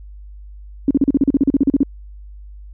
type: tone bursts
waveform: sine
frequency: 276.7 Hz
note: C#4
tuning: 3 cents flat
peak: -9 dBFS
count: 15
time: 0.88-1.832 s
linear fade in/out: 2 ms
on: 28 ms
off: 38 ms
effects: added 50 Hz sine -34 dBFS peak until 2.73 s